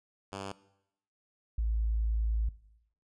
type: tone pair in turn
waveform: 5% pulse / sine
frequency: 98 / 55 Hz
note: G2 / A1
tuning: 0 / 0 cents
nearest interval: minor seventh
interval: 1000 cents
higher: first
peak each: -27 dBFS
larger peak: neither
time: 0.32-0.52 / 1.58-2.49 s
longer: second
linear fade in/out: 5 ms
effects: noise-tail reverb RT60 0.8 s tail -18 dB re dry + resampled to 22050 Hz